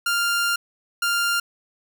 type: tone pair in turn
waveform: sawtooth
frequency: 1396.9 / 1396.9 Hz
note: F6 / F6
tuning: 0 / 0 cents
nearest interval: unison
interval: 0 cents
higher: neither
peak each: -16 dBFS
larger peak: neither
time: 0.06-0.56 / 1.02-1.4 s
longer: first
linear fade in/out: 5 ms
effects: none